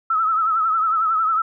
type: tone with vibrato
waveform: sine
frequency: 1303 Hz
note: E6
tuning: 20 cents flat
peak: -16 dBFS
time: 0.1-1.42 s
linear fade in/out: 5 ms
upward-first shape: triangle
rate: 11 Hz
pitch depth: 76 cents each way
effects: none